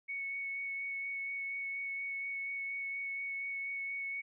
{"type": "tone with vibrato", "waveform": "sine", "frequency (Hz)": 2217, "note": "C#7", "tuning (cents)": 0, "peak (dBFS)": -36, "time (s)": [0.08, 4.22], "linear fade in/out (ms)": 20, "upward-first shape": "sine", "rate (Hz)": 4.2, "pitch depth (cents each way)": 10, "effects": []}